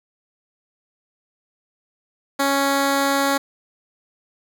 10% pulse tone, 277.2 Hz, C#4, in tune, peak -9 dBFS, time 2.39-3.38 s, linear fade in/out 10 ms, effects none

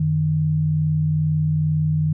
sine tone pair together, 91.8 / 154.06 Hz, F#2 / D#3, -13 / -17 cents, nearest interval major sixth, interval 896 cents, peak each -26 / -17 dBFS, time 0-2.13 s, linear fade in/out 5 ms, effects none

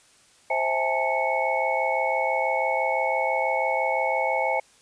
sine tone cluster, 525 / 650 / 820 / 886 / 2209 Hz, C5 / E5 / G#5 / A5 / C#7, +6 / -24 / -22 / +12 / -7 cents, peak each -28 dBFS, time 0.5-4.6 s, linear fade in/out 5 ms, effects white hiss -57 dBFS RMS until 4.81 s + resampled to 22050 Hz

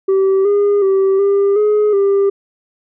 sine tone with pitch steps, 385.9 / 407.2 / 386.8 / 398.9 / 420.8 / 396.8 Hz, G4 / G#4 / G4 / G4 / G#4 / G4, -27 / -34 / -23 / +30 / +23 / +21 cents, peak -7 dBFS, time 0.08-2.3 s, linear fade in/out 10 ms, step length 370 ms, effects tanh soft clip ceiling -9 dBFS

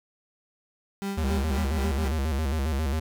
35% pulse tone with tremolo, 197.7 Hz, G3, 15 cents sharp, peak -26 dBFS, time 1.02-2.08 s, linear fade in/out 0 ms, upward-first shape sine, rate 4 Hz, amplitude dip 70%
square tone with vibrato, 73.3 Hz, D2, 3 cents flat, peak -25 dBFS, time 1.17-3 s, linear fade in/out 10 ms, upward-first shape square, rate 7.4 Hz, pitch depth 130 cents each way
effects none

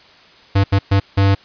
square tone bursts at uneven times, 98.3 Hz, G2, 5 cents sharp, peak -11 dBFS, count 4, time 0.55-0.64 / 0.72-0.79 / 0.91-1 / 1.17-1.35 s, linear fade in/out 10 ms, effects white hiss -46 dBFS RMS until 1.44 s + resampled to 11025 Hz

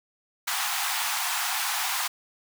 pink high-pass noise, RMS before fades -28 dBFS, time 0.47-2.08 s, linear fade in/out 10 ms, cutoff 720 Hz, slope 96 dB/octave, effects none

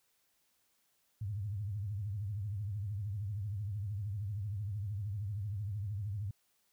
sine tone with vibrato, 101.8 Hz, G#2, 34 cents flat, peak -35 dBFS, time 1.21-6.31 s, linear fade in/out 5 ms, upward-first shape triangle, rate 13 Hz, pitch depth 180 cents each way, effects white hiss -75 dBFS RMS until 6.72 s

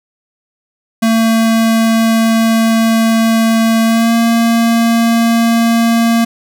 square tone with pitch glide, 225.6 to 230.6 Hz, A3 to A#3, +44 to -19 cents, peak -9 dBFS, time 1.02-6.25 s, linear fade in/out 10 ms, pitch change +37 cents, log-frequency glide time 3.85-4.14 s, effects none

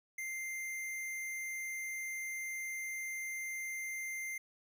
square tone, 2093 Hz, C7, in tune, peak -39 dBFS, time 0.18-4.38 s, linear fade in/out 5 ms, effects none

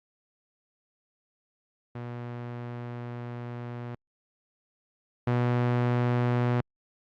sawtooth tone pair in turn, 120.6 / 122 Hz, B2 / B2, -41 / -21 cents, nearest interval unison, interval 20 cents, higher second, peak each -31 / -19 dBFS, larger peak second, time 1.95-3.95 / 5.27-6.61 s, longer first, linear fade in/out 5 ms, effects low-pass 2000 Hz 12 dB/octave + Opus 48 kbps

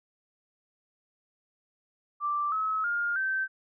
sine tone with pitch steps, 1174.7 / 1288.4 / 1413.2 / 1550 Hz, D6 / E6 / F6 / G6, 0 / -40 / +20 / -20 cents, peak -26 dBFS, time 2.2-3.48 s, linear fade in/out 50 ms, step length 320 ms, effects none

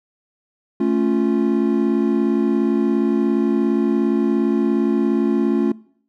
triangle chord, A augmented, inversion none, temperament equal, 220 / 277.2 / 349.2 Hz, A3 / C#4 / E#4, 0 / 0 / 0 cents, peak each -18 dBFS, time 0.8-5.72 s, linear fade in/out 5 ms, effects noise-tail reverb RT60 0.6 s tail -22 dB re dry

